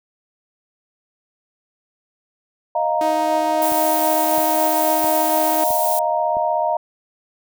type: chord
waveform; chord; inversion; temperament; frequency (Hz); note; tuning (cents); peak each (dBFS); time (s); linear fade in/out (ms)
sine; Eb suspended second; none; equal; 622.3 / 698.5 / 932.3; Eb5 / F5 / Bb5; 0 / 0 / 0; -21; 2.75-6.77; 5
type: tone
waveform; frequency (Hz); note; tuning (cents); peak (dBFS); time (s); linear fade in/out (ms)
sawtooth; 313.1; D#4; +11; -20; 3.01-5.64; 2
type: noise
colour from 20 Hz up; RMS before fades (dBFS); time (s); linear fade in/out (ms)
violet; -24; 3.62-5.99; 0
type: click train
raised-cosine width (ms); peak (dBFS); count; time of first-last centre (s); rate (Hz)
2; -22; 5; 3.72-6.369; 1.51
effects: none